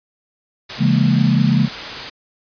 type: noise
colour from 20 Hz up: white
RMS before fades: -27 dBFS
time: 0.69-2.1 s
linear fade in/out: 10 ms
type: chord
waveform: sine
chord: A# half-diminished seventh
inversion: first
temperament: equal with one note detuned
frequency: 138.59 / 168.57 / 207.7 / 233.1 Hz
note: C#3 / E3 / G#3 / A#3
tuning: 0 / +39 / 0 / 0 cents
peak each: -16 / -18 / -17 / -18 dBFS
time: 0.78-1.69 s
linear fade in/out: 50 ms
effects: resampled to 11025 Hz